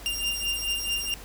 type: beating tone pair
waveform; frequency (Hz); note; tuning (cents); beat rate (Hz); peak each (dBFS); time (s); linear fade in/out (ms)
sawtooth; 2794 / 2798.6; F7 / F7; 0 / +3; 4.6; -26 / -27; 0.06-1.14; 0
effects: added 50 Hz sine -42 dBFS peak until 1.24 s + pink hiss -45 dBFS RMS until 1.24 s